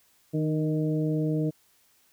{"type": "harmonic tone with a mistuned harmonic", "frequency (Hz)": 155.7, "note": "D#3", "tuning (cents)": 2, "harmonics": [1, 2, 3, 4], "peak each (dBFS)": [-26, -28, -33, -38], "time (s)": [0.33, 1.51], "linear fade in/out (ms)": 20, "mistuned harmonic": 2, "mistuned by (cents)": -23, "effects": ["white hiss -64 dBFS RMS until 2.12 s"]}